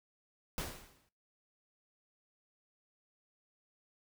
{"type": "noise with exponential decay", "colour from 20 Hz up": "pink", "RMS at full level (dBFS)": -37, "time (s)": [0.58, 1.09], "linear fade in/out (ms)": 1, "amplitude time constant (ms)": 110, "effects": ["noise-tail reverb RT60 0.3 s tail -18 dB re dry"]}